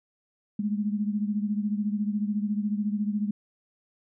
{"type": "beating tone pair", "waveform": "sine", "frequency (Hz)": [205.5, 219.5], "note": ["G#3", "A3"], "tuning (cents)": [-18, -4], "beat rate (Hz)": 14, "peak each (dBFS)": [-26, -31], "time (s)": [0.59, 3.31], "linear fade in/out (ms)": 5, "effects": []}